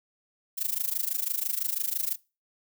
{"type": "noise with amplitude modulation", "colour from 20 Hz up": "violet", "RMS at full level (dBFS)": -26, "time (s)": [0.57, 2.16], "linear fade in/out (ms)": 20, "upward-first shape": "sine", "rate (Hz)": 26, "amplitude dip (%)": 90, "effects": ["noise-tail reverb RT60 0.3 s tail -22 dB re dry"]}